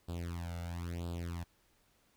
sawtooth tone with flanger, 85.8 Hz, F2, 30 cents flat, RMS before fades -40 dBFS, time 0.08-1.44 s, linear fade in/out 10 ms, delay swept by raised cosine 0.24 to 1.44 ms, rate 1 Hz, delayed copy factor +1, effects pink hiss -71 dBFS RMS until 2.16 s

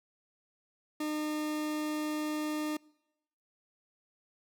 40% pulse tone, 304.2 Hz, D#4, 39 cents flat, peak -31 dBFS, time 1-2.77 s, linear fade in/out 5 ms, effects noise-tail reverb RT60 0.9 s tail -25 dB re dry

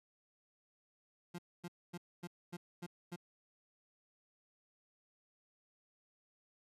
30% pulse tone bursts, 174.61 Hz, F3, in tune, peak -40 dBFS, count 7, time 1.34-3.162 s, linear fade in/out 10 ms, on 46 ms, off 250 ms, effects resampled to 32000 Hz

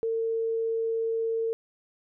sine tone, 452.8 Hz, A4, 50 cents sharp, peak -25 dBFS, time 0.03-1.53 s, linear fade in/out 0 ms, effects none

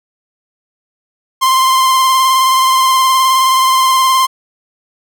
45% pulse tone with vibrato, 1046.5 Hz, C6, in tune, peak -8 dBFS, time 1.41-4.27 s, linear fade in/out 20 ms, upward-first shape sine, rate 19 Hz, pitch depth 24 cents each way, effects none

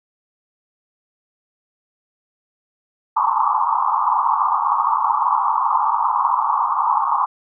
pink band-pass noise, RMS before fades -18 dBFS, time 3.16-7.26 s, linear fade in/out 10 ms, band 840 to 1200 Hz, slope 96 dB/octave, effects none

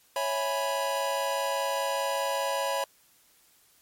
square chord, C# minor seventh, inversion none, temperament equal, 554.4 / 659.3 / 830.6 / 987.8 Hz, C#5 / E5 / G#5 / B5, 0 / 0 / 0 / 0 cents, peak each -31 / -36 / -36 / -32 dBFS, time 0.16-2.84 s, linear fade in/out 2 ms, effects white hiss -62 dBFS RMS until 3.81 s + MP3 64 kbps

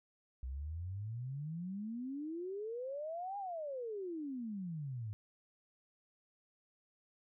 sine exponential two-way sweep, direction up then down, 61.74 to 821 to 101.7 Hz, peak -39 dBFS, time 0.43-5.13 s, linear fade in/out 0 ms, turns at 3.38 s, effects none

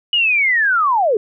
sine linear sweep, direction down, 2940 to 392 Hz, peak -12 dBFS, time 0.13-1.17 s, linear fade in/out 2 ms, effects none

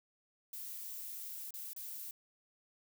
violet noise with dropouts, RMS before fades -45 dBFS, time 0.53-2.11 s, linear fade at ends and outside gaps 2 ms, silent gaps 1.507-1.539 / 1.733-1.763 s, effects none

